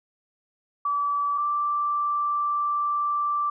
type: tone pair in turn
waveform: sine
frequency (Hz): 1152 / 1172.1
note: D6 / D6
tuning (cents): -34 / -4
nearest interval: unison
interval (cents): 30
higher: second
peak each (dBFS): -22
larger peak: neither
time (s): 0.85-1.38 / 1.38-3.5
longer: second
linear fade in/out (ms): 5
effects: none